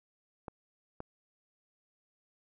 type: clicks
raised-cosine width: 1 ms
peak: -26 dBFS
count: 2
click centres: 0.482 / 1.004 s
effects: none